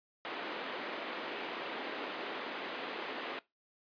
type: band-pass noise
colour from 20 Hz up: pink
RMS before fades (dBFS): -41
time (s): 0.25-3.39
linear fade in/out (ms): 0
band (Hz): 290 to 3500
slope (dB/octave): 24
effects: noise-tail reverb RT60 0.2 s tail -20 dB re dry + resampled to 11025 Hz